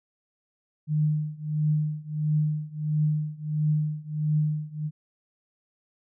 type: tone with tremolo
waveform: sine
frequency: 152.2 Hz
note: D#3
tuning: 38 cents flat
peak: -19 dBFS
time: 0.87-4.91 s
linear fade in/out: 50 ms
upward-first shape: triangle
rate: 1.5 Hz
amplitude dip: 95%
effects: none